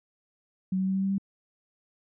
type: tone with pitch steps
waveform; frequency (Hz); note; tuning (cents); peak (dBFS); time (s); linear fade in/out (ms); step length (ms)
sine; 187.7 / 189.33 / 190.98 / 192.64 / 194.32 / 196.01; F#3 / F#3 / G3 / G3 / G3 / G3; +25 / +40 / -45 / -30 / -15 / 0; -24; 0.72-1.182; 5; 77
effects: none